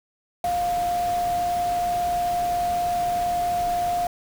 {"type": "tone in noise", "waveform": "sine", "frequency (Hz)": 704, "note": "F5", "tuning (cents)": 14, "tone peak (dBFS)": -21, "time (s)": [0.44, 4.07], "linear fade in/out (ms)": 2, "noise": "pink", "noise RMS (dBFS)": -36, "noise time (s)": [0.44, 4.07], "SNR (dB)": 12, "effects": []}